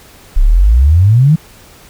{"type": "exponential sweep", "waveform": "sine", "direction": "up", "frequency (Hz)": [30.87, 164.81], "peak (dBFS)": -4, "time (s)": [0.36, 1.36], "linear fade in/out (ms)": 10, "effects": ["pink hiss -40 dBFS RMS until 1.89 s"]}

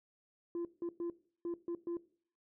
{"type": "tone bursts at uneven times", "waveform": "sine", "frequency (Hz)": 343, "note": "F4", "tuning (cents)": -31, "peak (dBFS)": -33, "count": 6, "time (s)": [[0.55, 0.65], [0.82, 0.89], [1, 1.1], [1.45, 1.54], [1.68, 1.75], [1.87, 1.97]], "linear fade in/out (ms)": 2, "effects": ["noise-tail reverb RT60 0.5 s tail -19 dB re dry", "tanh soft clip ceiling -34 dBFS"]}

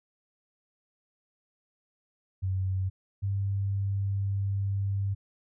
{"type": "tone pair in turn", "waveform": "sine", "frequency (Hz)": [94.5, 98.81], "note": ["F#2", "G2"], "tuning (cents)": [37, 14], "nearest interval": "minor second", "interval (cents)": 77, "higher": "second", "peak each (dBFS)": -26, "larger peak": "neither", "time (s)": [[2.42, 2.9], [3.22, 5.15]], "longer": "second", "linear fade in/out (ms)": 20, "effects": []}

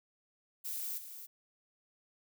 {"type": "noise with echo", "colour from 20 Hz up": "violet", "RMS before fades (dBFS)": -39, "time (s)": [0.64, 0.99], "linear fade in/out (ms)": 20, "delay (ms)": 280, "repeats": 1, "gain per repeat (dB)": -9, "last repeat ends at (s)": 1.27, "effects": []}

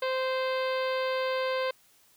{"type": "harmonic tone", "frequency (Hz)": 520, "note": "C5", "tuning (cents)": -11, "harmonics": [1, 2, 3, 4, 5, 6, 7, 8, 9], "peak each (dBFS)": [-28, -34, -38, -40, -42, -44, -45, -46, -47], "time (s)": [0.02, 1.71], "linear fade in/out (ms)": 5, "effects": ["white hiss -62 dBFS RMS until 2.16 s"]}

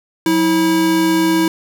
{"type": "tone pair together", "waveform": "square", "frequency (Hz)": [181.7, 324], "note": ["F#3", "E4"], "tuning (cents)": [-31, -30], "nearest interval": "minor seventh", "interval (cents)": 1001, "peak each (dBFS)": [-23, -13], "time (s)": [0.26, 1.48], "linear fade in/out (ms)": 2, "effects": []}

